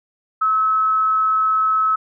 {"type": "tone with amplitude modulation", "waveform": "sine", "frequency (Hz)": 1292, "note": "E6", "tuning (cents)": -35, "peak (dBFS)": -13, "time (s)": [0.41, 1.96], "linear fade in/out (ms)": 10, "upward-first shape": "sine", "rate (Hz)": 209, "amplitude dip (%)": 25, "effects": []}